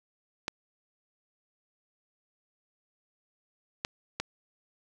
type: clicks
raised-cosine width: 0.2 ms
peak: -13 dBFS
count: 3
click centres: 0.481 / 3.849 / 4.2 s
effects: none